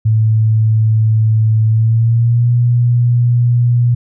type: tone with pitch glide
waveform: sine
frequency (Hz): 110 to 120.65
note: A2 to B2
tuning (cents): 0 to -40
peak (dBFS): -8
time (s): 0.05-3.95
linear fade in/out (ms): 10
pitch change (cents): +160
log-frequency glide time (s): 1.67-2.51
effects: none